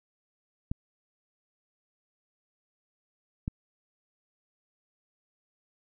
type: clicks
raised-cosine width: 5 ms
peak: -18 dBFS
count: 2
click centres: 0.715 / 3.479 s
effects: none